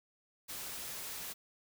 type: noise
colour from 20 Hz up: white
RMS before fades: -43 dBFS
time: 0.48-1.34 s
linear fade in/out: 20 ms
effects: none